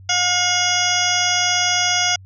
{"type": "harmonic tone with a mistuned harmonic", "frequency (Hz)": 717, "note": "F5", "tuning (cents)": 45, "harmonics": [1, 2, 3, 4, 5, 7, 8, 9], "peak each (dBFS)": [-24, -24, -24, -24, -24, -24, -24, -24], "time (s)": [0.09, 2.16], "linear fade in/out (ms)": 5, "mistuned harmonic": 5, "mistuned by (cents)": -99, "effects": ["added 95 Hz sine -39 dBFS peak until 2.25 s"]}